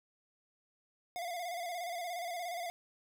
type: tone with vibrato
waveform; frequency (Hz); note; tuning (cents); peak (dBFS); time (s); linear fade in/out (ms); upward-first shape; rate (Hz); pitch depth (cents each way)
square; 698.5; F5; 0; -38; 1.16-2.7; 0; square; 17; 52
effects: none